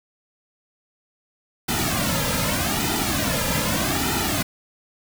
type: noise with flanger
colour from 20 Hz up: pink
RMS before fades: -23 dBFS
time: 1.68-4.43 s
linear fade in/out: 10 ms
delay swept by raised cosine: 1.8 to 2.73 ms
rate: 0.82 Hz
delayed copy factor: -0.85
effects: none